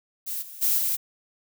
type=noise with level steps; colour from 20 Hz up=violet; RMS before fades=-31 / -42 / -22 / -25 dBFS; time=0.26-0.97 s; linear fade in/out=20 ms; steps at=0.41 / 0.61 / 0.77 s; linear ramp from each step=20 ms; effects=none